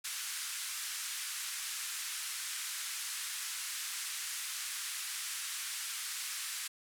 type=band-pass noise; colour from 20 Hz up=white; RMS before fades=-40 dBFS; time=0.04-6.68 s; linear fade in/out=10 ms; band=1300 to 11000 Hz; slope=24 dB/octave; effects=none